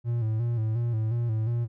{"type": "tone with vibrato", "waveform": "triangle", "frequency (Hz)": 114.1, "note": "A#2", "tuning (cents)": -37, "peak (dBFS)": -22, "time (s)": [0.04, 1.68], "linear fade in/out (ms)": 50, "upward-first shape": "square", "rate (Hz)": 2.8, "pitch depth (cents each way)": 66, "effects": []}